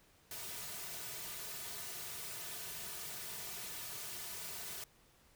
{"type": "noise with comb filter", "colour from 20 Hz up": "white", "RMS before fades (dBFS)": -45, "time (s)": [0.31, 4.84], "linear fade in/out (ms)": 2, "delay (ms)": 3.7, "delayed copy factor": -1, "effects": ["pink hiss -67 dBFS RMS until 5.35 s"]}